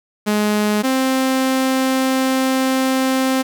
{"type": "tone pair in turn", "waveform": "sawtooth", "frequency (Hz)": [210, 262.6], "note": ["G#3", "C4"], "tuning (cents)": [19, 6], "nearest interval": "major third", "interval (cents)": 387, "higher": "second", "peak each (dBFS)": -11, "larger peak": "neither", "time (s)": [[0.26, 0.83], [0.83, 3.43]], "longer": "second", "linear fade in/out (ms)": 20, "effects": ["7-bit"]}